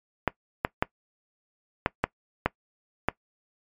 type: clicks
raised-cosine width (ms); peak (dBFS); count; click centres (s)
0.5; -6; 7; 0.277 / 0.649 / 0.825 / 1.861 / 2.04 / 2.46 / 3.086
effects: noise-tail reverb RT60 0.1 s tail -21 dB re dry + MP3 96 kbps